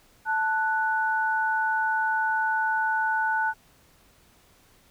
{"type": "tone pair together", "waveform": "sine", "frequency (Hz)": [880, 1480], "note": ["A5", "F#6"], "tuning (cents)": [0, 0], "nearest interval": "major sixth", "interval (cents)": 900, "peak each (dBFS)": -25, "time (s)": [0.25, 3.54], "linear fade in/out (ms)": 50, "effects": ["pink hiss -59 dBFS RMS until 4.9 s"]}